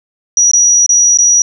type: tone with dropouts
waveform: sine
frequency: 5810 Hz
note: F#8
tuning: 32 cents flat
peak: -5 dBFS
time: 0.37-1.42 s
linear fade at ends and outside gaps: 2 ms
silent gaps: 0.514-0.534 / 0.863-0.892 / 1.174-1.186 s
effects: none